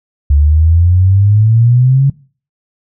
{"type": "exponential sweep", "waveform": "sine", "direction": "up", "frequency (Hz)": [70.3, 140], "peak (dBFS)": -5, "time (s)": [0.3, 2.1], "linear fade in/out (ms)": 5, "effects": ["noise-tail reverb RT60 0.4 s tail -21 dB re dry"]}